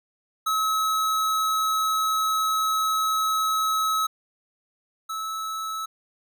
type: tone pair in turn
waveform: square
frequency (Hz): 1287 / 1302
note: E6 / E6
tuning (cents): -42 / -22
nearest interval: unison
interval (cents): 20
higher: second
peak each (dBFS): -22 / -29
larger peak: first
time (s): 0.46-4.07 / 5.09-5.86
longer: first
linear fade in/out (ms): 10
effects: none